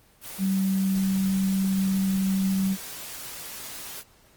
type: tone in noise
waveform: sine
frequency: 191.9 Hz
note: G3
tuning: 37 cents flat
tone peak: -21 dBFS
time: 0.38-2.77 s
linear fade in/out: 50 ms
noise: white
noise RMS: -38 dBFS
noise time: 0.21-4.04 s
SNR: +14 dB
effects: pink hiss -58 dBFS RMS until 4.36 s + Opus 24 kbps